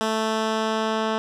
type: tone with low-pass filter sweep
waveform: 10% pulse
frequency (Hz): 220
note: A3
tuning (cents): 0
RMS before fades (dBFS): -24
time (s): 0.01-1.18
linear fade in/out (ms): 0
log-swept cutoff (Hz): 8800 to 3900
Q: 0.7
effects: none